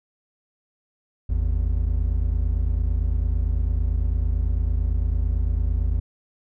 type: tone pair together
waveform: triangle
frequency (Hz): 52.17 / 81.1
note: G#1 / E2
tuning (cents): +9 / -28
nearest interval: minor sixth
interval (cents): 763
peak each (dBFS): -19 / -22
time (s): 1.29-6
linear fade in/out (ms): 10
effects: none